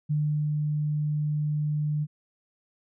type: tone with ADSR envelope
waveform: sine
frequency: 150 Hz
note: D3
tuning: 37 cents sharp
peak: -22 dBFS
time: 0.09-2.07 s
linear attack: 20 ms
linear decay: 380 ms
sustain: -2 dB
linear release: 44 ms
effects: none